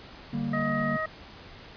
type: chord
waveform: triangle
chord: G minor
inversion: second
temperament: equal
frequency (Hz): 146.83 / 196 / 233.1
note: D3 / G3 / Bb3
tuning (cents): 0 / 0 / 0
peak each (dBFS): -31 / -32 / -28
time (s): 0.33-0.97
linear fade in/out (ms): 5
type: harmonic tone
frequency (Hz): 630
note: D#5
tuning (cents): +21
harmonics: 1 / 2 / 3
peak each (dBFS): -32 / -32 / -32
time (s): 0.53-1.06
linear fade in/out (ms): 5
effects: pink hiss -47 dBFS RMS until 1.76 s + resampled to 11025 Hz